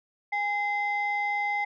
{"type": "tone pair together", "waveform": "sine", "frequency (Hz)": [820, 2066], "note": ["G#5", "C7"], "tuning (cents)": [-22, -22], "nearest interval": "octave + major third", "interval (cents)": 1600, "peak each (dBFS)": -27, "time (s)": [0.32, 1.65], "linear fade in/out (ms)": 10, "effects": ["tanh soft clip ceiling -20 dBFS"]}